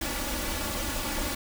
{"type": "noise with comb filter", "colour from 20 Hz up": "pink", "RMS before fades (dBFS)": -31, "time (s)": [0.01, 1.35], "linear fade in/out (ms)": 5, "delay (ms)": 3.5, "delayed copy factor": 0.75, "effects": []}